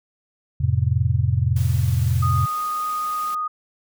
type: chord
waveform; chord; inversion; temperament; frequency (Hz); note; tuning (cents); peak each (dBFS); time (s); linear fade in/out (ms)
sine; F major; none; equal with one note detuned; 87.31 / 109.18 / 130.81; F2 / A2 / C3; 0 / -13 / 0; -21; 0.6-2.46; 10
type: noise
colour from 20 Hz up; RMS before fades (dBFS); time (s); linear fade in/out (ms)
white; -39; 1.56-3.35; 5
type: tone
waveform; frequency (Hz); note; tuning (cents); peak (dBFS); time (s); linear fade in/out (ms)
sine; 1238; D#6; -9; -22; 2.22-3.48; 10
effects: none